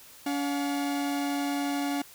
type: tone pair together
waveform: 45% pulse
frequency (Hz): 283.7 / 715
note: C#4 / F5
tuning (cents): +40 / +41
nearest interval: octave + major third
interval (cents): 1601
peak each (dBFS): -28 / -35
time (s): 0.26-2.02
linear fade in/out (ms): 5
effects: white hiss -51 dBFS RMS until 2.14 s